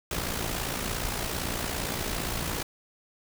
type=noise with amplitude modulation; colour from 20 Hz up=pink; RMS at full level=-29 dBFS; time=0.11-2.63 s; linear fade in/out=2 ms; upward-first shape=sine; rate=57.5 Hz; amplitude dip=55%; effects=none